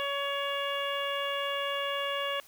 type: harmonic tone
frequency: 562 Hz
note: C#5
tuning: 24 cents sharp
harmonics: 1 / 2 / 3 / 4 / 5 / 6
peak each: -34 / -35 / -38 / -41 / -36 / -41 dBFS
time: 0-2.4 s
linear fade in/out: 0 ms
effects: white hiss -56 dBFS RMS until 2.47 s